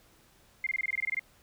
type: tone bursts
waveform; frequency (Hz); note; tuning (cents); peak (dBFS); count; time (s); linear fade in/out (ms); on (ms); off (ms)
sine; 2109; C7; +13; -27; 12; 0.64-1.194; 2; 26; 22
effects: pink hiss -62 dBFS RMS until 1.42 s